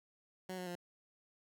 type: tone with pitch steps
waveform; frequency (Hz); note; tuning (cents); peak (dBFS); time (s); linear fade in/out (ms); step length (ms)
15% pulse; 185.5 / 181.5 / 176; F#3 / F#3 / F3; +5 / -33 / +14; -35; 0.49-0.754; 5; 88
effects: none